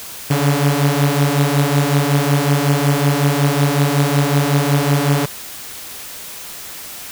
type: beating tone pair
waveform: sawtooth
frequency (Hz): 140 / 145.4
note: C#3 / D3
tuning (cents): +18 / -17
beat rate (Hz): 5.4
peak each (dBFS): -12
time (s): 0.3-5.26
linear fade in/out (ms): 10
effects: white hiss -32 dBFS RMS until 7.11 s